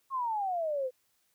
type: exponential sweep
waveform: sine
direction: down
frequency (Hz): 1100 to 495.8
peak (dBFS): -29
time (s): 0.1-0.91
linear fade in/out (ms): 50
effects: white hiss -73 dBFS RMS until 1.34 s